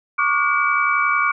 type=tone cluster; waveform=sine; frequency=1119 / 1190 / 1436 / 2291 Hz; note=C#6 / D6 / F6 / D7; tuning=+16 / +22 / +48 / -44 cents; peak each=-21 dBFS; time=0.18-1.32 s; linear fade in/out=10 ms; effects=none